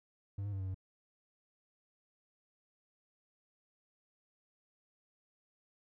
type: tone with pitch steps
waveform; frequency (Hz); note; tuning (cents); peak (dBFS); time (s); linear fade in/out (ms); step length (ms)
triangle; 99.4 / 102.2 / 97 / 94.8 / 94.2; G2 / G#2 / G2 / F#2 / F#2; +25 / -27 / -18 / +43 / +32; -34; 0.38-0.745; 5; 73
effects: none